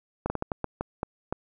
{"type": "slowing click train", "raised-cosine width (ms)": 1, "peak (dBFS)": -14, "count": 9, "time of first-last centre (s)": [0.26, 1.326], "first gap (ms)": 40, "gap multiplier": 1.33, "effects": []}